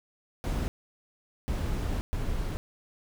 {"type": "noise bursts at uneven times", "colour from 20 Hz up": "brown", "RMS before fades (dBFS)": -30, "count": 3, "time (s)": [[0.44, 0.68], [1.48, 2.01], [2.13, 2.57]], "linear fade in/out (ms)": 0, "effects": []}